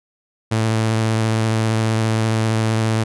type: tone with vibrato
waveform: sawtooth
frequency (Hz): 111.1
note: A2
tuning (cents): +17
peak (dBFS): -12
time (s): 0.51-3.04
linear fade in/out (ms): 10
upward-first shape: triangle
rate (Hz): 15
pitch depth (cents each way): 19
effects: resampled to 24000 Hz